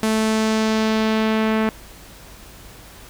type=tone with low-pass filter sweep; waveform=sawtooth; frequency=219.2 Hz; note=A3; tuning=6 cents flat; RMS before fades=-19 dBFS; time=0.03-1.69 s; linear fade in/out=0 ms; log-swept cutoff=11000 to 2200 Hz; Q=1.1; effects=added 50 Hz sine -46 dBFS peak until 3.09 s + pink hiss -43 dBFS RMS until 3.09 s